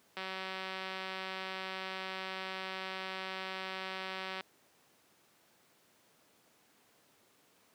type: click train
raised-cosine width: 0.3 ms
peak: -24 dBFS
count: 802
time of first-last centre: 0.17-4.408 s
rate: 189 Hz
effects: pink hiss -67 dBFS RMS until 7.74 s + high-pass 200 Hz 12 dB/octave